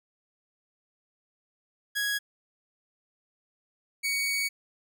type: tone pair in turn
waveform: sawtooth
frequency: 1661.2 / 2243 Hz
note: G#6 / C#7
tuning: 0 / +20 cents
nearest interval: perfect fourth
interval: 520 cents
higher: second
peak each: -23 dBFS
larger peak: neither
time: 1.95-2.19 / 4.03-4.49 s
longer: second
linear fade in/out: 20 ms
effects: none